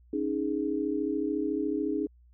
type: chord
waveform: sine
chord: C# suspended second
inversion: none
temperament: equal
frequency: 277.2 / 311.1 / 415.3 Hz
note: C#4 / D#4 / G#4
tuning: 0 / 0 / 0 cents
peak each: -32 / -30 / -32 dBFS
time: 0.13-2.07 s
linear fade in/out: 5 ms
effects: added 60 Hz sine -55 dBFS peak until 2.33 s